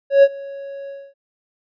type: tone with ADSR envelope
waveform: triangle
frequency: 554.4 Hz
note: C#5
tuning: in tune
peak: -3 dBFS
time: 0.1-1.14 s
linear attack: 130 ms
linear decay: 49 ms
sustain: -24 dB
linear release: 250 ms
effects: resampled to 11025 Hz